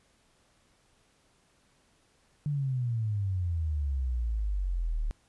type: exponential sweep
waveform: sine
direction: down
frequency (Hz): 150 to 36.21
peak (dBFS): -27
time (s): 2.46-5.11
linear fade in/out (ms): 0
effects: pink hiss -67 dBFS RMS until 5.28 s + resampled to 24000 Hz